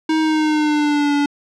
square tone with pitch glide, 315.7 to 287.8 Hz, D#4 to D4, +25 to -35 cents, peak -15 dBFS, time 0.09-1.26 s, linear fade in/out 5 ms, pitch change -160 cents, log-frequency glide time 0.2-1.14 s, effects low-pass 5000 Hz 12 dB/octave

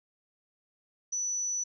sine tone, 5950 Hz, F#8, 9 cents sharp, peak -29 dBFS, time 1.12-1.64 s, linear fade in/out 10 ms, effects none

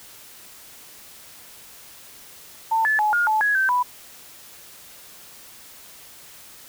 sine tone with pitch steps, 895 / 1732 / 848 / 1423 / 866 / 1670 / 1552 / 989 Hz, A5 / A6 / G#5 / F6 / A5 / G#6 / G6 / B5, +29 / -28 / +36 / +32 / -28 / +9 / -18 / +2 cents, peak -17 dBFS, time 2.71-3.83 s, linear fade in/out 10 ms, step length 140 ms, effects white hiss -45 dBFS RMS until 6.68 s

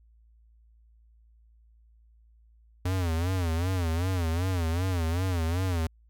square tone with vibrato, 87.31 Hz, F2, in tune, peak -26 dBFS, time 2.85-5.87 s, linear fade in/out 5 ms, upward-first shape sine, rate 2.6 Hz, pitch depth 140 cents each way, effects added 56 Hz sine -56 dBFS peak until 6.09 s

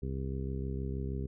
harmonic tone, 66.4 Hz, C2, 26 cents sharp, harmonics 1 / 2 / 3 / 4 / 5 / 6 / 7, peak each -36 / -38 / -42 / -45 / -51 / -43 / -52 dBFS, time 0.02-1.27 s, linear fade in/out 10 ms, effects none

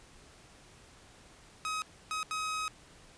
sawtooth tone bursts at uneven times, 1267 Hz, D#6, 31 cents sharp, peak -29 dBFS, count 3, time 1.65-1.82 / 2.11-2.23 / 2.31-2.68 s, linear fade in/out 0 ms, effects pink hiss -57 dBFS RMS until 3.17 s + resampled to 22050 Hz

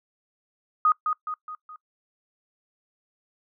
sine tone with echo, 1244.5 Hz, D#6, in tune, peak -16 dBFS, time 0.85-0.92 s, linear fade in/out 2 ms, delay 210 ms, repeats 4, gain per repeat -6 dB, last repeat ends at 1.76 s, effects noise-tail reverb RT60 0.1 s tail -22 dB re dry

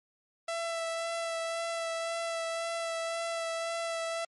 sawtooth tone with vibrato, 665 Hz, E5, 15 cents sharp, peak -28 dBFS, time 0.48-4.25 s, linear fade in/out 5 ms, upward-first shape sine, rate 1.9 Hz, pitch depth 15 cents each way, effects MP3 48 kbps

